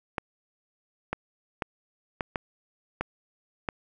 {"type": "clicks", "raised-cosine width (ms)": 0.5, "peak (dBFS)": -13, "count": 7, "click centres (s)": [0.182, 1.13, 1.622, 2.208, 2.358, 3.01, 3.688], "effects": []}